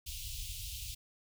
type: band-stop noise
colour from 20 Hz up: pink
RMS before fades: -42 dBFS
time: 0.06-0.95 s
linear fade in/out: 10 ms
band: 110 to 2700 Hz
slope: 48 dB/octave
effects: none